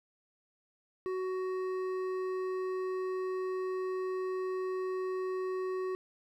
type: tone with hard clipping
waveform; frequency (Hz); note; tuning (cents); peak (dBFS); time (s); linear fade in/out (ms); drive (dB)
sine; 372.7; F#4; +13; -34; 1.06-5.95; 0; 9
effects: none